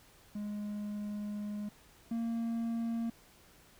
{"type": "tone pair in turn", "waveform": "triangle", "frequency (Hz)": [207.7, 230.3], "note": ["G#3", "A#3"], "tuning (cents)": [0, -21], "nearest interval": "major second", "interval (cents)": 179, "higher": "second", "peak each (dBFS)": [-34, -30], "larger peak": "second", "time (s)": [[0.35, 1.69], [2.11, 3.1]], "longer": "first", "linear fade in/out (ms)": 5, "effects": ["pink hiss -61 dBFS RMS until 3.79 s"]}